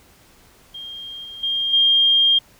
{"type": "tone with level steps", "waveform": "sine", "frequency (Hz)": 3212, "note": "G7", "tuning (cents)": 41, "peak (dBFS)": [-31, -33, -19, -12], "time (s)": [0.74, 2.39], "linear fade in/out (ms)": 10, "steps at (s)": [1.24, 1.43, 1.73], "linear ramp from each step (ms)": 5, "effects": ["pink hiss -52 dBFS RMS until 2.59 s"]}